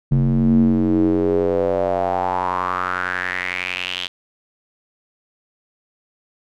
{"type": "tone with band-pass filter sweep", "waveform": "square", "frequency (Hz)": 45.48, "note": "F#1", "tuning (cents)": -29, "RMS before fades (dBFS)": -19, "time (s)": [0.11, 4.08], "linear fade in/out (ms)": 10, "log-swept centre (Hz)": [160, 3300], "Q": 5.3, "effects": []}